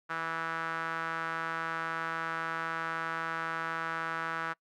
sawtooth tone with band-pass filter, 163.8 Hz, E3, 11 cents flat, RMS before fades -35 dBFS, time 0.09-4.54 s, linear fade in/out 20 ms, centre 1400 Hz, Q 3.6, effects noise-tail reverb RT60 0.1 s tail -25 dB re dry + Opus 48 kbps

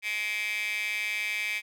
15% pulse tone with high-pass filter, 211 Hz, G#3, 28 cents sharp, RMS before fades -31 dBFS, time 0.02-1.62 s, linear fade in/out 50 ms, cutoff 2400 Hz, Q 8.4, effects none

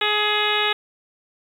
harmonic tone with a mistuned harmonic, 420 Hz, G#4, 19 cents sharp, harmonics 1 / 2 / 3 / 4 / 5 / 6 / 7 / 8 / 9, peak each -27 / -27 / -27 / -27 / -27 / -27 / -27 / -27 / -27 dBFS, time 0.01-0.73 s, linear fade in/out 5 ms, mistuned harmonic 8, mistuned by +17 cents, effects 8-bit

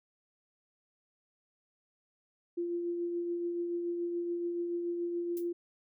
sine tone with tremolo, 345.7 Hz, F4, 18 cents flat, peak -30 dBFS, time 2.57-5.53 s, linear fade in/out 10 ms, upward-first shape triangle, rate 7 Hz, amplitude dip 35%
violet noise with exponential decay, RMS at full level -43 dBFS, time 5.37-5.48 s, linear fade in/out 0 ms, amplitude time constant 23 ms
effects none

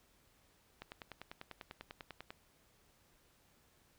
click train, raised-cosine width 0.3 ms, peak -30 dBFS, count 16, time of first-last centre 0.82-2.305 s, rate 10.1 Hz, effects pink hiss -70 dBFS RMS until 3.98 s

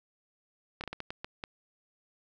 slowing click train, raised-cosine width 0.3 ms, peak -21 dBFS, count 8, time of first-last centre 0.81-1.439 s, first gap 28 ms, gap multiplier 1.38, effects none

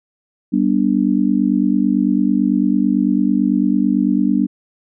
sine chord, G major, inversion none, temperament just, 196 / 245 / 294 Hz, G3 / B3 / D4, 0 / -14 / +2 cents, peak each -17 dBFS, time 0.52-4.47 s, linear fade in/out 20 ms, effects none

